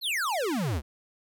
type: exponential sweep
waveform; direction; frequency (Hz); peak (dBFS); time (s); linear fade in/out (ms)
square; down; 4435 to 63.6; -27; 0.01-0.82; 50
effects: none